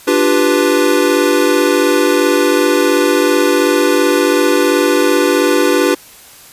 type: chord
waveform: square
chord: G dominant seventh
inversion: second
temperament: equal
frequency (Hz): 293.7 / 349.2 / 392 / 493.9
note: D4 / F4 / G4 / B4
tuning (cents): 0 / 0 / 0 / 0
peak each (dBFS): -16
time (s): 0.07-5.95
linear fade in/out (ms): 10
effects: white hiss -39 dBFS RMS until 6.52 s + resampled to 32000 Hz